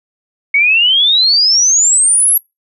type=exponential sweep; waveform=sine; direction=up; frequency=2200 to 11590 Hz; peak=-7 dBFS; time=0.54-2.38 s; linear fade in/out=5 ms; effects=noise-tail reverb RT60 0.2 s tail -25 dB re dry